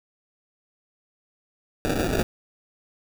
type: noise with sample-and-hold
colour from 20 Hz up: violet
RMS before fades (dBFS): -24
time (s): 1.85-2.23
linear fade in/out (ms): 0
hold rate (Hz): 1050
effects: none